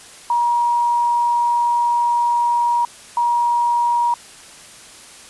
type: tone pair in turn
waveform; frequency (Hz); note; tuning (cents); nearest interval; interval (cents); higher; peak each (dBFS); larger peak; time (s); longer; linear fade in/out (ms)
sine; 952 / 952; A#5 / A#5; +36 / +36; unison; 0; neither; -14; neither; 0.3-2.85 / 3.17-4.14; first; 2
effects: white hiss -41 dBFS RMS until 5.29 s + resampled to 24000 Hz